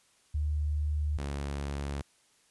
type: tone pair in turn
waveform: sine / sawtooth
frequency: 74.8 / 70.6 Hz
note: D2 / C#2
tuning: +32 / +32 cents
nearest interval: minor second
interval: 100 cents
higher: first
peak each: -27 / -29 dBFS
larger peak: first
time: 0.34-1.18 / 1.18-2.02 s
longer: neither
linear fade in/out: 10 ms
effects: white hiss -66 dBFS RMS until 2.5 s + resampled to 24000 Hz